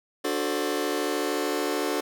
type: chord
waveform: sawtooth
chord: D dominant seventh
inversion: none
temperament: just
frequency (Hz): 293.7 / 367.1 / 440.5 / 528.6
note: D4 / F#4 / A4 / C5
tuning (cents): 0 / -14 / +2 / +18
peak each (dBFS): -26 / -26 / -26 / -30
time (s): 0.24-2.01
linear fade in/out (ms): 10
effects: none